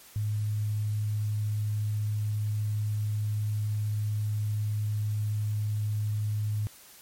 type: tone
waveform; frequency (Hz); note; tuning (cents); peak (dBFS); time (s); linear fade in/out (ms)
sine; 105.7; G#2; +31; -26; 0.16-6.67; 0
effects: white hiss -52 dBFS RMS until 7.01 s + MP3 64 kbps